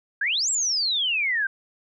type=exponential two-way sweep; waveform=sine; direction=up then down; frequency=1540 to 7810 to 1540 Hz; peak=-21 dBFS; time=0.21-1.47 s; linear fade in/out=5 ms; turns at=0.5 s; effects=none